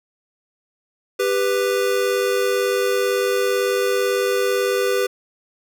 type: tone pair together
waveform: square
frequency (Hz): 395.9 / 493.9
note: G4 / B4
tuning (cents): +17 / 0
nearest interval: major third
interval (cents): 383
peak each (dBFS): -21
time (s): 1.19-5.07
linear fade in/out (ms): 10
effects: none